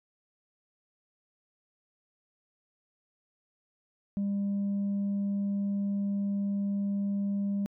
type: tone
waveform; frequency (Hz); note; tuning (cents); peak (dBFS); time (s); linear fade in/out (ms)
sine; 200.2; G3; +37; -25; 4.17-7.66; 0
effects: tanh soft clip ceiling -26 dBFS